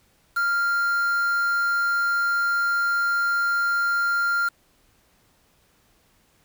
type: tone with quantisation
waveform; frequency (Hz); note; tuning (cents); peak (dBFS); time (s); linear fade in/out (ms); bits
triangle; 1395; F6; -2; -18; 0.36-4.49; 10; 6
effects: pink hiss -62 dBFS RMS until 6.44 s